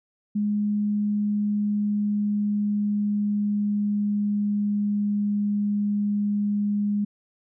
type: tone with pitch glide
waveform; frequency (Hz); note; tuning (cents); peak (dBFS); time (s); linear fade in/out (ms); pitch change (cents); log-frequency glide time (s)
sine; 207.7 to 205.6; G#3 to G#3; 0 to -17; -21; 0.35-7.05; 10; -17; 0.76-5.31
effects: none